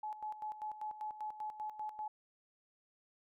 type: tone with tremolo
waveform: sine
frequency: 854 Hz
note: G#5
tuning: 48 cents sharp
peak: -38 dBFS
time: 0.03-2.08 s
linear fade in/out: 5 ms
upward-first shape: square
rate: 5.1 Hz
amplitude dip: 70%
effects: none